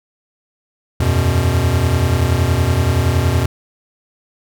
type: chord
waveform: square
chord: E suspended second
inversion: none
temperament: equal with one note detuned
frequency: 81.93 / 92.5 / 123.47 Hz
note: E2 / F#2 / B2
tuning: -10 / 0 / 0 cents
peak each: -18 dBFS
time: 1-3.46 s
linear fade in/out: 5 ms
effects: none